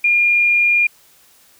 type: tone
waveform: sine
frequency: 2414 Hz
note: D7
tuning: 47 cents sharp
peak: -11 dBFS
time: 0.04-0.87 s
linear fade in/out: 5 ms
effects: white hiss -51 dBFS RMS until 1.59 s